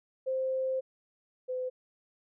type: tone pair in turn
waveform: sine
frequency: 523.3 / 508.7 Hz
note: C5 / C5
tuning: 0 / -49 cents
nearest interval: unison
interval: 49 cents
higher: first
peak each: -28 / -31 dBFS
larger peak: first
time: 0.26-0.81 / 1.48-1.7 s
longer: first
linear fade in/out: 20 ms
effects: none